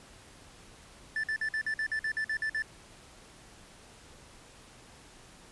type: tone bursts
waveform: triangle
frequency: 1760 Hz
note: A6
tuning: in tune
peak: -27 dBFS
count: 12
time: 1.16-2.622 s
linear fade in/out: 2 ms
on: 76 ms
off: 50 ms
effects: pink hiss -54 dBFS RMS until 5.51 s + resampled to 24000 Hz

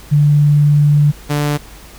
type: tone pair in turn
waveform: sine / sawtooth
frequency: 146.83 / 146.83 Hz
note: D3 / D3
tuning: 0 / 0 cents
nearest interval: unison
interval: 0 cents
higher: neither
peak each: -7 / -10 dBFS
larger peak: first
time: 0.11-1.12 / 1.29-1.58 s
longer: first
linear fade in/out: 20 ms
effects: added 50 Hz sine -37 dBFS peak until 1.98 s + pink hiss -39 dBFS RMS until 1.98 s

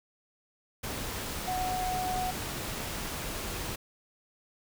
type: tone in noise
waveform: sine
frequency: 737 Hz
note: F#5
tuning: 7 cents flat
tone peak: -30 dBFS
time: 1.47-2.31 s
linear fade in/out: 10 ms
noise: pink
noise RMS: -36 dBFS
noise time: 0.83-3.76 s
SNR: +3 dB
effects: none

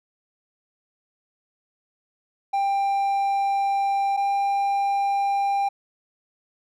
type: tone pair in turn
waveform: triangle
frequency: 792 / 796.6 Hz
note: G5 / G5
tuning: +18 / +28 cents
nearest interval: unison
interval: 10 cents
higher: second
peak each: -18 dBFS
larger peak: neither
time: 2.53-4.17 / 4.17-5.69 s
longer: first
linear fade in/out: 10 ms
effects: none

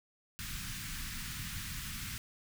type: band-stop noise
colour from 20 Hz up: pink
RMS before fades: -41 dBFS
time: 0.39-2.18 s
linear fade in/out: 0 ms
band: 210 to 1400 Hz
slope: 24 dB/octave
effects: none

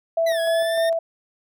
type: tone with tremolo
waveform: sine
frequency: 661 Hz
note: E5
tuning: 5 cents sharp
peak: -17 dBFS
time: 0.17-0.99 s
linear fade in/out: 5 ms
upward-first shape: square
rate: 3.3 Hz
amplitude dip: 30%
type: linear two-way sweep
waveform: 25% pulse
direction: down then up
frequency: 2034 to 1661.2 to 1836 Hz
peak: -24 dBFS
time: 0.26-0.9 s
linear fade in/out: 10 ms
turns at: 0.4 s
effects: none

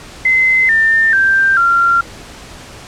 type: tone with pitch steps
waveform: sine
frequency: 2055 / 1799.3 / 1575.5 / 1379.5 Hz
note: C7 / A6 / G6 / F6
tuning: -32 / +38 / +8 / -22 cents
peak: -8 dBFS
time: 0.25-2.01 s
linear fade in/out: 5 ms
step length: 440 ms
effects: pink hiss -34 dBFS RMS until 2.87 s + low-pass 8000 Hz 12 dB/octave

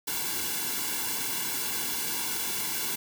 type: noise with comb filter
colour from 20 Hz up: white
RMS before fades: -31 dBFS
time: 0.07-2.96 s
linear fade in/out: 10 ms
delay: 1.6 ms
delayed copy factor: -1
effects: none

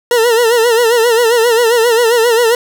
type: tone with vibrato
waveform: 40% pulse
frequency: 466.2 Hz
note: A#4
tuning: in tune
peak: -7 dBFS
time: 0.11-2.55 s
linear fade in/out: 2 ms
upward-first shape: sine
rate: 7.5 Hz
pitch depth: 88 cents each way
effects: none

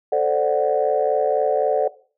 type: chord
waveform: sine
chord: D dominant seventh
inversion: second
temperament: equal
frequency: 440 / 523.3 / 587.3 / 740 Hz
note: A4 / C5 / D5 / F#5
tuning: 0 / 0 / 0 / 0 cents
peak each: -21 / -23 / -20 / -22 dBFS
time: 0.12-1.88 s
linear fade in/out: 5 ms
effects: noise-tail reverb RT60 0.4 s tail -18 dB re dry + tanh soft clip ceiling -7 dBFS

